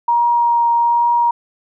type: tone with vibrato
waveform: sine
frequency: 944 Hz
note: A#5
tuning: 22 cents sharp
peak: -11 dBFS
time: 0.08-1.31 s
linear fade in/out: 5 ms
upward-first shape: triangle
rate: 1.2 Hz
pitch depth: 11 cents each way
effects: none